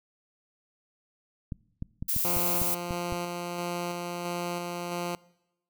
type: clicks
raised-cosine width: 5 ms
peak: -21 dBFS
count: 8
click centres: 1.522 / 1.824 / 2.025 / 2.164 / 2.367 / 2.617 / 2.908 / 3.124 s
type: noise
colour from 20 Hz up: violet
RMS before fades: -28 dBFS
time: 2.08-2.75 s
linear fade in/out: 10 ms
type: tone with tremolo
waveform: 10% pulse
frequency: 174.61 Hz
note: F3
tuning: in tune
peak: -22 dBFS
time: 2.25-5.15 s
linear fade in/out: 0 ms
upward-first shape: square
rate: 1.5 Hz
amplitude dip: 25%
effects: noise-tail reverb RT60 0.9 s tail -23 dB re dry